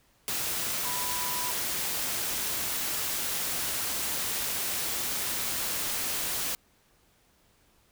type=tone in noise; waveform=sine; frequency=987.8 Hz; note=B5; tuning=in tune; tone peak=-36 dBFS; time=0.85-1.51 s; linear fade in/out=0 ms; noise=white; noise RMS=-31 dBFS; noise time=0.28-6.55 s; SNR=-8 dB; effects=pink hiss -65 dBFS RMS until 7.91 s